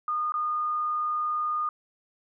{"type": "tone with dropouts", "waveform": "sine", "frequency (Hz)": 1223, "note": "D#6", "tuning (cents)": -30, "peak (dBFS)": -25, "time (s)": [0.08, 1.69], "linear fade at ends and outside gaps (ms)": 2, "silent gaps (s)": [0.321, 0.34], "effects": []}